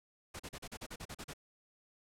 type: noise bursts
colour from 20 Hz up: pink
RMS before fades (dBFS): -45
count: 11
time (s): 0.34-1.336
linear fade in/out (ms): 10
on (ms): 56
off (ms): 38
effects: low-pass 11000 Hz 12 dB/octave